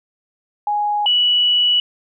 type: tone pair in turn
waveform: sine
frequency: 830.6 / 2945 Hz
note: G#5 / F#7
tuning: 0 / -9 cents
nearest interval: octave + minor seventh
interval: 2191 cents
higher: second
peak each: -16 / -12 dBFS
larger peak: second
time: 0.67-1.06 / 1.06-1.8 s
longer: second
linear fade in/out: 2 ms
effects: none